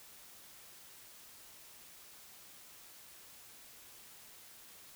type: silence
effects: white hiss -56 dBFS RMS until 4.95 s